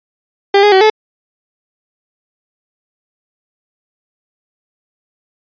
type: tone with pitch steps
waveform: 30% pulse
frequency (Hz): 399 / 414.3 / 380.1 / 432.2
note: G4 / G#4 / F#4 / A4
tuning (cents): +31 / -4 / +47 / -31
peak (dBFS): -3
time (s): 0.54-0.9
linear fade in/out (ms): 5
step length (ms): 90
effects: resampled to 11025 Hz

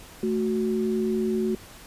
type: tone pair together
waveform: sine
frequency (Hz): 220 / 370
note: A3 / F#4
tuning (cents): 0 / 0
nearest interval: major sixth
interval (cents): 900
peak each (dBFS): -25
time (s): 0.23-1.55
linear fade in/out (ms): 2
effects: pink hiss -46 dBFS RMS until 1.86 s + resampled to 32000 Hz

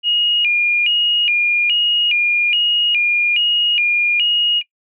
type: tone with vibrato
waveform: sine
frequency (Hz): 2637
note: E7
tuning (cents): 0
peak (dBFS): -12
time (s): 0.03-4.63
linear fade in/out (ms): 50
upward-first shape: square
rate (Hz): 1.2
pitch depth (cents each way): 150
effects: noise-tail reverb RT60 0.1 s tail -20 dB re dry

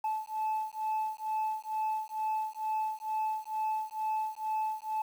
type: beating tone pair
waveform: sine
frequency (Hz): 868 / 870.2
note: A5 / A5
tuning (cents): -24 / -19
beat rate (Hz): 2.2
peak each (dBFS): -32 / -32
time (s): 0.04-5.02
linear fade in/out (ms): 5
effects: tanh soft clip ceiling -27 dBFS + 9-bit

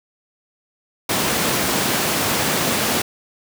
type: high-pass noise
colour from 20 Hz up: pink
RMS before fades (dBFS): -20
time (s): 1.09-3.02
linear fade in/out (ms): 5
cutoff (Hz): 160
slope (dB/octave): 12
effects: none

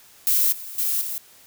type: noise with level steps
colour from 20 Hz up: violet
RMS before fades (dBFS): -19 / -36 / -23 / -29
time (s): 0.27-1.18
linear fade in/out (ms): 0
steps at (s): 0.52 / 0.78 / 1.01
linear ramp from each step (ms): 5
effects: white hiss -51 dBFS RMS until 1.46 s

